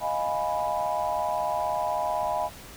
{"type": "chord", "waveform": "sine", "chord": "F half-diminished seventh", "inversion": "third", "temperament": "equal", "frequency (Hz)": [622.3, 698.5, 830.6, 987.8], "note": ["Eb5", "F5", "Ab5", "Cb6"], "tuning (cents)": [0, 0, 0, 0], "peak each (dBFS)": -30, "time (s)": [0, 2.5], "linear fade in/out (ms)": 50, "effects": ["tanh soft clip ceiling -14 dBFS", "pink hiss -45 dBFS RMS until 2.76 s"]}